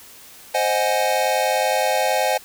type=chord; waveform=square; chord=Ab dominant seventh; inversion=first; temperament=equal; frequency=523.3 / 622.3 / 740 / 830.6 Hz; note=C5 / Eb5 / Gb5 / Ab5; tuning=0 / 0 / 0 / 0 cents; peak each=-24 dBFS; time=0.54-2.38 s; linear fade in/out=10 ms; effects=white hiss -44 dBFS RMS until 2.44 s